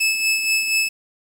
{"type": "tone with tremolo", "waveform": "sawtooth", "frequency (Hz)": 2608, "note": "E7", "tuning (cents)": -19, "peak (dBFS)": -12, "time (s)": [0, 0.89], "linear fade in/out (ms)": 10, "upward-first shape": "sine", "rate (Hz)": 4.2, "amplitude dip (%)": 50, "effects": ["low-pass 12000 Hz 12 dB/octave", "7-bit"]}